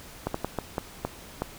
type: slowing click train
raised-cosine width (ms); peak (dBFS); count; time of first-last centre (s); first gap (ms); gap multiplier
1; -13; 7; 0.27-1.42; 74; 1.38
effects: pink hiss -46 dBFS RMS until 1.58 s